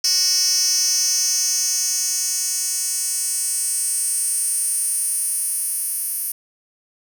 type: tone with high-pass filter sweep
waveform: 10% pulse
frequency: 370 Hz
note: F#4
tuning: in tune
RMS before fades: -21 dBFS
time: 0.04-6.32 s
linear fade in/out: 5 ms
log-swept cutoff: 5400 to 11000 Hz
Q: 4.7
effects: none